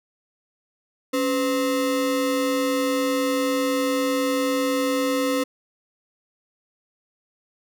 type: ring-modulated tone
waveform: square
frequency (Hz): 392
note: G4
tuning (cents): 0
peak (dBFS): -18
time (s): 1.13-5.44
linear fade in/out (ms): 10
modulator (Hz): 115
effects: none